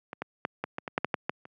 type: clicks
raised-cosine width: 0.5 ms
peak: -22 / -17 / -13 / -15 / -17 / -19 / -10 / -11 / -10 / -12 / -29 dBFS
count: 11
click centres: 0.131 / 0.22 / 0.451 / 0.64 / 0.784 / 0.878 / 0.979 / 1.046 / 1.142 / 1.295 / 1.454 s
effects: high-pass 150 Hz 12 dB/octave